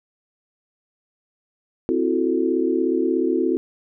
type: chord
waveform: sine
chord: F# half-diminished seventh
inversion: second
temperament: equal with one note detuned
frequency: 261.6 / 329.6 / 366.4 / 440 Hz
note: C4 / E4 / F#4 / A4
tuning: 0 / 0 / -17 / 0 cents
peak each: -24 / -22 / -22 / -26 dBFS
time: 1.89-3.57 s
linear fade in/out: 0 ms
effects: none